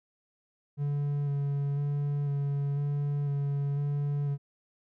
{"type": "tone with vibrato", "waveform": "triangle", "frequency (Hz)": 142.7, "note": "D3", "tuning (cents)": -49, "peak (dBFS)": -25, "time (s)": [0.77, 4.38], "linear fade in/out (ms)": 50, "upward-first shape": "square", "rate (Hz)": 1, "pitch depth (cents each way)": 15, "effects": []}